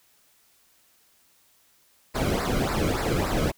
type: noise with flanger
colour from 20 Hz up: brown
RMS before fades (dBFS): -25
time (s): 2.14-3.52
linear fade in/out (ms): 20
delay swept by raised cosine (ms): 0.31 to 1.15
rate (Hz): 3.5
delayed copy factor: -0.8
effects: white hiss -62 dBFS RMS until 3.57 s